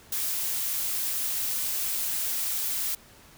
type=noise; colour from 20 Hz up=blue; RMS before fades=-29 dBFS; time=0.12-2.95 s; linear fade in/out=5 ms; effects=pink hiss -53 dBFS RMS until 3.37 s